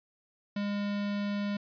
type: tone with notch filter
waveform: square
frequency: 203.6 Hz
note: G#3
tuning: 34 cents flat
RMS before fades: -32 dBFS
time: 0.56-1.57 s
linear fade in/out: 5 ms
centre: 820 Hz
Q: 1.9
effects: resampled to 11025 Hz